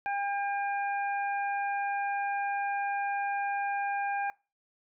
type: harmonic tone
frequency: 803 Hz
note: G5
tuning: 41 cents sharp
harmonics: 1 / 2 / 3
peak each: -30 / -36 / -40 dBFS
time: 0.06-4.3 s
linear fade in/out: 0 ms
effects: noise-tail reverb RT60 0.3 s tail -23 dB re dry

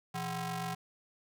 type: ring-modulated tone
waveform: sawtooth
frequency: 292.1 Hz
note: D4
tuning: 9 cents flat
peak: -28 dBFS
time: 0.14-0.75 s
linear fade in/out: 10 ms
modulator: 462 Hz
effects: none

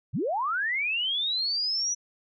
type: linear sweep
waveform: sine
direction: up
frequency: 84 to 5920 Hz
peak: -25 dBFS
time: 0.13-1.95 s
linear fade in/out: 20 ms
effects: none

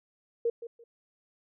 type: tone with echo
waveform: sine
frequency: 466.2 Hz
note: A#4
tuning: in tune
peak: -24 dBFS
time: 0.45-0.5 s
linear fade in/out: 5 ms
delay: 170 ms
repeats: 2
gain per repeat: -13 dB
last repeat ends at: 0.84 s
effects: none

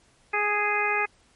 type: harmonic tone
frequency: 415.3 Hz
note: G#4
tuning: in tune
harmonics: 1 / 2 / 3 / 4 / 5 / 6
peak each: -31 / -29 / -30 / -30 / -28 / -28 dBFS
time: 0.33-1.06 s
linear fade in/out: 10 ms
effects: pink hiss -61 dBFS RMS until 1.35 s + MP3 48 kbps

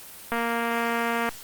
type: click train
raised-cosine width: 0.5 ms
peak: -12 dBFS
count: 227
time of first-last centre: 0.32-1.29 s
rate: 233 Hz
effects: white hiss -43 dBFS RMS until 1.43 s + Opus 32 kbps

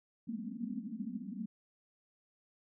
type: band-pass noise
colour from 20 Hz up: white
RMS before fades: -41 dBFS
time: 0.27-1.46 s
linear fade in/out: 5 ms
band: 190 to 260 Hz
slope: 96 dB/octave
effects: none

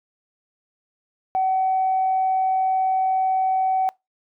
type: tone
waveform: sine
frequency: 757 Hz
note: F#5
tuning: 39 cents sharp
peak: -17 dBFS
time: 1.35-3.89 s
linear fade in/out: 0 ms
effects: noise-tail reverb RT60 0.2 s tail -25 dB re dry + tanh soft clip ceiling -13 dBFS

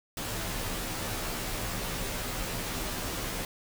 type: noise with comb filter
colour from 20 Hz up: pink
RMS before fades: -34 dBFS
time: 0.17-3.45 s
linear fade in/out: 2 ms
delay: 14 ms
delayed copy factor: -0.85
effects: none

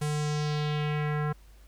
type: tone with low-pass filter sweep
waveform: square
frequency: 149.7 Hz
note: D3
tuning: 33 cents sharp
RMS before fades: -29 dBFS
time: 0.01-1.33 s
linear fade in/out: 10 ms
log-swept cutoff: 10000 to 1400 Hz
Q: 2.1
effects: added 50 Hz sine -51 dBFS peak until 1.67 s + pink hiss -62 dBFS RMS until 1.67 s

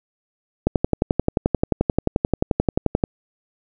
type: click train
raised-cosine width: 2 ms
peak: -3 dBFS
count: 28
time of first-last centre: 0.67-3.038 s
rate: 11.4 Hz
effects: none

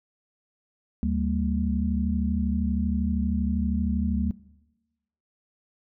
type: tone cluster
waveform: sine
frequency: 74.9 / 196.1 / 228.8 Hz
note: D2 / G3 / A#3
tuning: +35 / +1 / -32 cents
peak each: -26 / -28 / -27 dBFS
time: 1.03-4.31 s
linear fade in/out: 0 ms
effects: noise-tail reverb RT60 1.0 s tail -20 dB re dry

